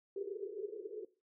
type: band-pass noise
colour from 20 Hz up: white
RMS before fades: -43 dBFS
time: 0.16-1.05 s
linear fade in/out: 5 ms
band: 380 to 440 Hz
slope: 96 dB/octave
effects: noise-tail reverb RT60 0.3 s tail -17 dB re dry